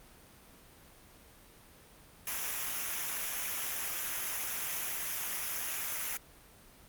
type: noise with comb filter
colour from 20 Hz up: white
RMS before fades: -36 dBFS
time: 2.27-6.17 s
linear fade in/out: 2 ms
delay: 0.23 ms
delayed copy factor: -0.6
effects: pink hiss -57 dBFS RMS until 6.88 s + Opus 32 kbps